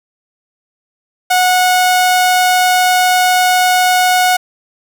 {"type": "tone", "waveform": "sawtooth", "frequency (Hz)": 732, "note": "F#5", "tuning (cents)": -19, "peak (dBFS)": -5, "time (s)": [1.3, 4.37], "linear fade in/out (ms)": 10, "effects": []}